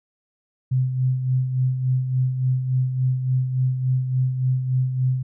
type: tone with tremolo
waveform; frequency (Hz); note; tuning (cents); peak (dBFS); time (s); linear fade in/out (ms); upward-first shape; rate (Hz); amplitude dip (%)
sine; 128.8; C3; -27; -16; 0.71-5.23; 10; sine; 3.5; 55
effects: none